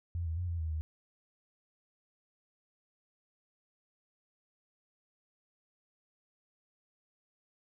sine tone with pitch steps, 85.8 / 81 / 89 / 84.9 / 80 / 78.2 Hz, F2 / E2 / F2 / F2 / D#2 / D#2, -30 / -30 / +33 / -48 / +49 / +9 cents, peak -32 dBFS, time 0.15-0.81 s, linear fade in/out 0 ms, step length 110 ms, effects none

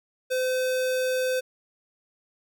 square tone, 512 Hz, C5, 38 cents flat, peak -24 dBFS, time 0.3-1.41 s, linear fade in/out 20 ms, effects none

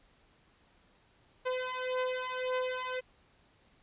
sawtooth beating tone pair, 508 / 509.8 Hz, B4 / C5, +49 / -45 cents, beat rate 1.8 Hz, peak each -31 dBFS, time 1.45-3.01 s, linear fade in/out 20 ms, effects pink hiss -66 dBFS RMS until 3.82 s + resampled to 8000 Hz

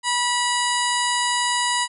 harmonic tone with a mistuned harmonic, 973 Hz, B5, 26 cents flat, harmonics 1 / 2 / 3 / 4 / 5 / 7 / 8 / 9 / 10, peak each -23 / -26 / -28 / -29 / -30 / -31 / -32 / -33 / -33 dBFS, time 0.03-1.88 s, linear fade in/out 50 ms, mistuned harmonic 8, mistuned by -23 cents, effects none

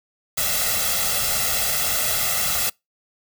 white noise with comb filter, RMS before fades -22 dBFS, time 0.37-2.7 s, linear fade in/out 10 ms, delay 1.5 ms, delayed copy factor +1, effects noise-tail reverb RT60 0.2 s tail -26 dB re dry

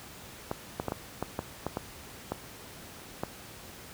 clicks, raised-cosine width 1 ms, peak -16 dBFS, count 10, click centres 0.514 / 0.799 / 0.883 / 0.921 / 1.226 / 1.391 / 1.666 / 1.771 / 2.32 / 3.235 s, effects pink hiss -47 dBFS RMS until 3.93 s + high-pass 60 Hz 12 dB/octave

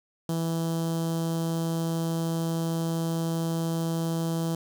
sawtooth tone with notch filter, 164.81 Hz, E3, in tune, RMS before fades -28 dBFS, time 0.29-4.55 s, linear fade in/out 2 ms, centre 2100 Hz, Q 0.58, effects 8-bit

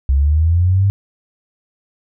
sine linear sweep, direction up, 65.41 to 100.6 Hz, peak -10 dBFS, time 0.09-0.9 s, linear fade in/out 0 ms, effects none

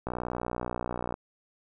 click train, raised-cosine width 1 ms, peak -18 dBFS, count 66, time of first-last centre 0.07-1.141 s, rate 60.7 Hz, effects none

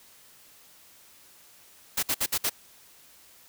white noise bursts, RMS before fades -26 dBFS, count 5, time 1.97-2.497 s, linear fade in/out 10 ms, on 59 ms, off 58 ms, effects white hiss -55 dBFS RMS until 3.48 s

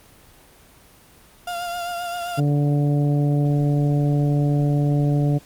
35% pulse tone with vibrato, 698.5 Hz, F5, in tune, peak -24 dBFS, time 1.47-2.4 s, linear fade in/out 5 ms, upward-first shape triangle, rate 7.6 Hz, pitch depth 35 cents each way
harmonic tone, 145 Hz, D3, 22 cents flat, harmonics 1 / 2 / 3 / 4 / 5, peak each -17 / -24 / -31 / -32 / -35 dBFS, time 2.37-5.39 s, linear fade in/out 20 ms
effects pink hiss -50 dBFS RMS until 5.45 s + Opus 24 kbps

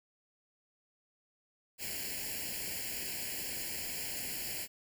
white noise with comb filter, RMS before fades -39 dBFS, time 1.78-4.68 s, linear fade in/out 50 ms, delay 0.41 ms, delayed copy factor +0.95, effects none

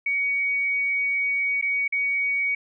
sine tone with dropouts, 2248 Hz, C#7, 24 cents sharp, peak -21 dBFS, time 0.06-2.55 s, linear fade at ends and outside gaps 5 ms, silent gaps 1.614-1.624 / 1.879-1.923 s, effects none

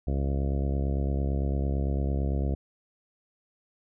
harmonic tone, 68.9 Hz, C#2, 10 cents flat, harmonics 1 / 2 / 3 / 4 / 5 / 6 / 7 / 8 / 9 / 10, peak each -26 / -32 / -36 / -38 / -40 / -42 / -43 / -44 / -45 / -46 dBFS, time 0.07-2.55 s, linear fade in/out 5 ms, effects none

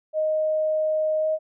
sine tone with pitch glide, 622.3 to 627 Hz, D#5 to D#5, 0 to +13 cents, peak -20 dBFS, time 0.13-1.39 s, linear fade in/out 50 ms, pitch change +13 cents, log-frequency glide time 1.2-1.27 s, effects none

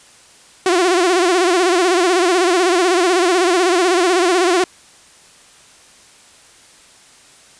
sawtooth tone with vibrato, 358.3 Hz, F4, 44 cents sharp, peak -8 dBFS, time 0.66-4.64 s, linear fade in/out 2 ms, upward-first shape sine, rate 16 Hz, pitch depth 110 cents each way, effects white hiss -46 dBFS RMS until 7.59 s + resampled to 22050 Hz

